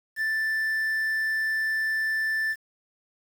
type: tone with quantisation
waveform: triangle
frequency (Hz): 1765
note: A6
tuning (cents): +5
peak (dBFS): -22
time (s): 0.16-2.56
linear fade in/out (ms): 50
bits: 8
effects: none